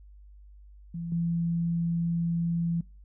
sine tone with level steps, 168.9 Hz, E3, 42 cents sharp, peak -32 / -25 dBFS, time 0.94-2.81 s, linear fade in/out 5 ms, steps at 1.12 s, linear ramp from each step 2 ms, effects noise-tail reverb RT60 0.3 s tail -24 dB re dry + added 50 Hz sine -48 dBFS peak until 3.04 s

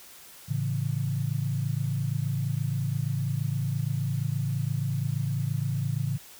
sine chord, A major, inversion none, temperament equal, 110 / 138.59 / 164.81 Hz, A2 / C#3 / E3, 0 / 0 / 0 cents, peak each -30 / -28 / -34 dBFS, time 0.48-6.18 s, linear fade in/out 20 ms, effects white hiss -49 dBFS RMS until 6.39 s

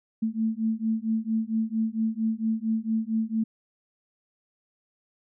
sine beating tone pair, 220 / 224.4 Hz, A3 / A3, 0 / +34 cents, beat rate 4.4 Hz, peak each -27 dBFS, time 0.22-3.44 s, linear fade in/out 10 ms, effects none

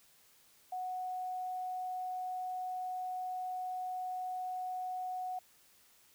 sine tone with quantisation, 737 Hz, F#5, 7 cents flat, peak -36 dBFS, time 0.72-5.39 s, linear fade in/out 5 ms, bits 11, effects white hiss -65 dBFS RMS until 6.14 s

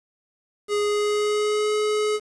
square tone with pitch glide, 413.8 to 424 Hz, G#4 to G#4, -6 to +36 cents, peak -21 dBFS, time 0.68-2.2 s, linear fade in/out 50 ms, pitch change +42 cents, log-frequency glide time 0.79-1.73 s, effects resampled to 22050 Hz + 8-bit

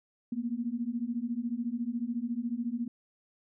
sine beating tone pair, 229.2 / 243.2 Hz, A#3 / B3, -29 / -26 cents, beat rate 14 Hz, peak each -34 / -33 dBFS, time 0.32-2.88 s, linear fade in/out 5 ms, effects none

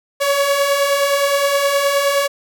sawtooth beating tone pair, 554.4 / 564 Hz, C#5 / C#5, 0 / +30 cents, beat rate 9.6 Hz, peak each -18 / -11 dBFS, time 0.2-2.28 s, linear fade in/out 20 ms, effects none

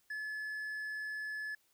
triangle tone, 1718 Hz, A6, 42 cents flat, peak -36 dBFS, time 0.1-1.55 s, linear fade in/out 5 ms, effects white hiss -73 dBFS RMS until 1.73 s

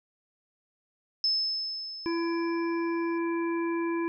sine tone with exponential decay, 5230 Hz, E8, 15 cents flat, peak -22 dBFS, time 1.24-3.18 s, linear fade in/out 1 ms, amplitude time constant 420 ms
harmonic tone, 335.9 Hz, E4, 33 cents sharp, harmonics 1 / 3 / 5 / 7, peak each -27 / -36 / -42 / -42 dBFS, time 2.06-4.08 s, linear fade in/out 0 ms
effects none

